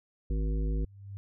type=harmonic tone; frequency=52.6 Hz; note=G#1; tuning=23 cents sharp; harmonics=1 / 3 / 5 / 7 / 9; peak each=-27 / -37 / -41 / -44 / -46 dBFS; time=0.3-0.85 s; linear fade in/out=5 ms
type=tone with exponential growth; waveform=sine; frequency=99 Hz; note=G2; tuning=18 cents sharp; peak=-36 dBFS; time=0.48-1.17 s; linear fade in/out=0 ms; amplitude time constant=150 ms
effects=none